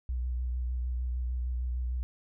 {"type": "tone with vibrato", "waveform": "sine", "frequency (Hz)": 61.74, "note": "B1", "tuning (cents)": 0, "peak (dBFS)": -29, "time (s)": [0.09, 2.03], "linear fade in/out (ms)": 0, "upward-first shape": "sine", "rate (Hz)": 6.6, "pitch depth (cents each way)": 29, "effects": []}